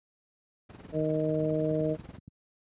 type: noise with tremolo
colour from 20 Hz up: brown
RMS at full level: -39 dBFS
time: 0.69-2.19 s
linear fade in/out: 10 ms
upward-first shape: triangle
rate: 20 Hz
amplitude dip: 80%
type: harmonic tone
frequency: 155.56 Hz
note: D#3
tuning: in tune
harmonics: 1 / 2 / 3 / 4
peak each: -31 / -31 / -31 / -31 dBFS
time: 0.92-1.97 s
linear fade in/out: 50 ms
type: click train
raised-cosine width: 5 ms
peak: -31 dBFS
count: 10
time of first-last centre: 1.43-2.279 s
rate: 10.6 Hz
effects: high-pass 100 Hz 12 dB/octave + resampled to 8000 Hz